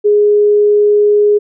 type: tone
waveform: sine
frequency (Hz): 415.3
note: G#4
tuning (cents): 0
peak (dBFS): -6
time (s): 0.04-1.39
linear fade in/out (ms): 20
effects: none